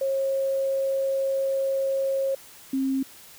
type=tone pair in turn; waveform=sine; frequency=541 / 267.6 Hz; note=C#5 / C4; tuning=-42 / +39 cents; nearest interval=octave; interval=1219 cents; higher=first; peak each=-22 / -22 dBFS; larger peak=neither; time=0.01-2.35 / 2.73-3.03 s; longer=first; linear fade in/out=5 ms; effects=white hiss -48 dBFS RMS until 3.38 s